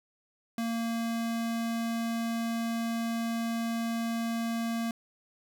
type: tone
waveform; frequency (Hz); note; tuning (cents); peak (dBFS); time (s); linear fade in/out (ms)
square; 230; A#3; -23; -30; 0.58-4.91; 2
effects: none